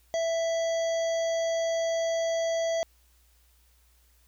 harmonic tone, 661 Hz, E5, 5 cents sharp, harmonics 1 / 3 / 5 / 7 / 9 / 10, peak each -25 / -40 / -42 / -46 / -43 / -46 dBFS, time 0.14-2.83 s, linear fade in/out 0 ms, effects added 60 Hz sine -61 dBFS peak until 4.27 s + white hiss -66 dBFS RMS until 4.27 s

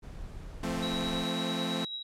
brown noise, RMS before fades -42 dBFS, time 0.02-1.25 s, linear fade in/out 20 ms
sawtooth chord, F major, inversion none, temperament equal with one note detuned, 172.21 / 220 / 261.6 Hz, F3 / A3 / C4, -24 / 0 / 0 cents, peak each -31 dBFS, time 0.63-1.85 s, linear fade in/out 5 ms
sine tone with tremolo, 3858 Hz, B7, 41 cents flat, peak -33 dBFS, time 0.82-2.03 s, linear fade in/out 10 ms, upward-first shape triangle, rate 9.1 Hz, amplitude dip 45%
effects low-pass 11000 Hz 12 dB/octave + MP3 96 kbps

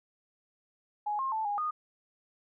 sine tone with pitch steps, 835 / 1067 / 878 / 820 / 1231 Hz, G#5 / C6 / A5 / G#5 / D#6, +9 / +34 / -4 / -22 / -19 cents, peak -29 dBFS, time 1.06-1.71 s, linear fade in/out 10 ms, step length 130 ms, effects none

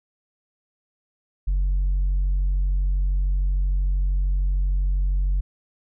sine tone with tanh clipping, 46.5 Hz, F#1, 9 cents sharp, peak -19 dBFS, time 1.47-5.41 s, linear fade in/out 10 ms, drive 1 dB, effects none

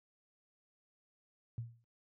sine tone with exponential decay, 116.54 Hz, A#2, in tune, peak -34 dBFS, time 1.58-1.84 s, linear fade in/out 0 ms, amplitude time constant 56 ms, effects high-pass 60 Hz 12 dB/octave

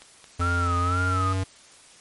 click train, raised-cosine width 0.2 ms, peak -27 dBFS, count 5, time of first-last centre 0.02-0.909 s, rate 4.5 Hz
square tone with pitch glide, 87.31 to 94.66 Hz, F2 to F#2, 0 to +40 cents, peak -24 dBFS, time 0.39-1.44 s, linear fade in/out 10 ms, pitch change +140 cents, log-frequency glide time 0.75-1.3 s
sine tone with vibrato, 1318.5 Hz, E6, in tune, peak -24 dBFS, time 0.41-1.33 s, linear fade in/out 5 ms, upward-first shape sine, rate 2 Hz, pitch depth 110 cents each way
effects white hiss -51 dBFS RMS until 2 s + MP3 48 kbps

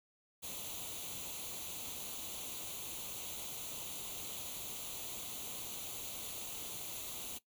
white noise with comb filter, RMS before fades -44 dBFS, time 0.42-7.39 s, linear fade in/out 20 ms, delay 0.29 ms, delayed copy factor +0.75, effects noise-tail reverb RT60 0.1 s tail -17 dB re dry

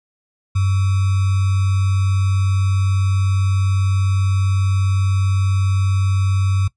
sine tone with sample-and-hold, 96.2 Hz, G2, 32 cents flat, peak -14 dBFS, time 0.55-6.68 s, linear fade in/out 10 ms, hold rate 1225 Hz, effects noise-tail reverb RT60 0.1 s tail -18 dB re dry + resampled to 22050 Hz

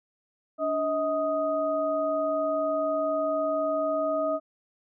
sine tone cluster, 289.1 / 635 / 1247 Hz, D4 / D#5 / D#6, -27 / +35 / +3 cents, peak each -33 / -25 / -32 dBFS, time 0.58-4.4 s, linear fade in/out 50 ms, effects none

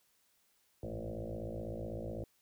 sine tone with frequency modulation, 220 Hz, A3, in tune, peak -38 dBFS, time 0.83-2.24 s, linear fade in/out 2 ms, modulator 56 Hz, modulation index 7, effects white hiss -73 dBFS RMS until 2.41 s

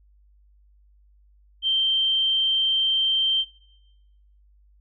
sine tone, 3136 Hz, G7, in tune, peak -19 dBFS, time 1.62-3.45 s, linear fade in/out 50 ms, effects noise-tail reverb RT60 1.0 s tail -20 dB re dry + added 50 Hz sine -54 dBFS peak until 4.8 s

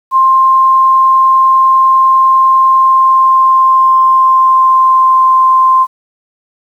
sine tone with pitch glide, 1055 to 1044.7 Hz, C6 to C6, +14 to -3 cents, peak -4 dBFS, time 0.11-5.87 s, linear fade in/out 50 ms, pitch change -17 cents, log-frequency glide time 2.76-5.31 s, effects 7-bit

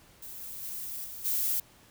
violet noise with level steps, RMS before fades -43 / -41 / -38 / -42 / -29 dBFS, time 0.22-1.6 s, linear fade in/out 5 ms, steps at 0.4 / 0.62 / 1.04 / 1.24 s, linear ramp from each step 20 ms, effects pink hiss -58 dBFS RMS until 1.9 s

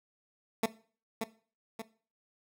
15% pulse tone with echo, 223.9 Hz, A3, 30 cents sharp, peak -19 dBFS, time 0.63-0.66 s, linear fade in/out 5 ms, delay 580 ms, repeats 2, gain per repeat -6 dB, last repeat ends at 1.82 s, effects noise-tail reverb RT60 0.4 s tail -17 dB re dry

